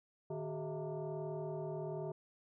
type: tone with frequency modulation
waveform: sine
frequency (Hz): 112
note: A2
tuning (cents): +31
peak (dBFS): -38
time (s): 0.3-2.12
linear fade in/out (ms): 5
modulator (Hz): 265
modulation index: 2.3
effects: none